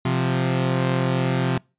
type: tone pair together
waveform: sawtooth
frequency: 130.81 / 174.61 Hz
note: C3 / F3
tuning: 0 / 0 cents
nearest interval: perfect fourth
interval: 500 cents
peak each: -17 / -20 dBFS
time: 0.05-1.58 s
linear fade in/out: 5 ms
effects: noise-tail reverb RT60 0.3 s tail -26 dB re dry + resampled to 8000 Hz